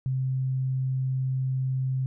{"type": "tone", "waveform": "sine", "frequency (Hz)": 131, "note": "C3", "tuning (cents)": 2, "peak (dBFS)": -24, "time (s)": [0.06, 2.06], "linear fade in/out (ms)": 0, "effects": []}